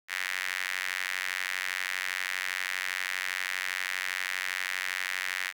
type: tone with high-pass filter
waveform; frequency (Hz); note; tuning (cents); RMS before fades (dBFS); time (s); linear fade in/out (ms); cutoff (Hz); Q
sawtooth; 92.5; F#2; 0; -33; 0.08-5.53; 50; 1900; 3.5
effects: none